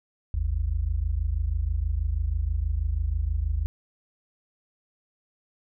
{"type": "tone pair together", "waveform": "sine", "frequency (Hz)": [52.49, 78.7], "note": ["G#1", "D#2"], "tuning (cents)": [19, 20], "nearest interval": "perfect fifth", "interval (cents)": 701, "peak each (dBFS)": -26, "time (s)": [0.34, 3.66], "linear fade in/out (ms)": 0, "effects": []}